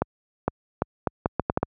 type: accelerating click train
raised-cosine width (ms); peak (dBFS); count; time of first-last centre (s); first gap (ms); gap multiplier
1; -7; 9; 0.02-1.63; 460; 0.74
effects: high-pass 60 Hz 12 dB/octave